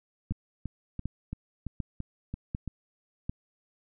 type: two click trains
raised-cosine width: 5 ms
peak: -19 / -22 dBFS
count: 5 / 8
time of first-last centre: 0.31-3.295 / 0.32-2.677 s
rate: 1.34 / 2.97 Hz
effects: none